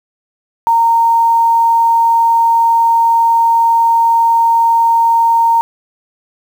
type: tone with quantisation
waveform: sine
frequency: 922 Hz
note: A#5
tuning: 19 cents flat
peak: -7 dBFS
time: 0.67-5.61 s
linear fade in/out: 0 ms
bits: 6
effects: none